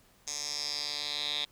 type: tone with band-pass filter sweep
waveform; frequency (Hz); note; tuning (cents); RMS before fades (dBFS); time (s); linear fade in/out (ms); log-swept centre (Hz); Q
10% pulse; 146.83; D3; 0; -35; 0.27-1.45; 5; 6200 to 3600; 5.9
effects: pink hiss -63 dBFS RMS until 1.51 s